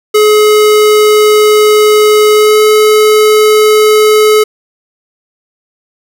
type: tone with pitch glide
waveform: square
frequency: 424.2 to 427.9 Hz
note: G#4 to A4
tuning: +37 to -48 cents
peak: -4 dBFS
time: 0.14-4.44 s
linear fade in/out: 10 ms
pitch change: +15 cents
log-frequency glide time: 2.34-2.61 s
effects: none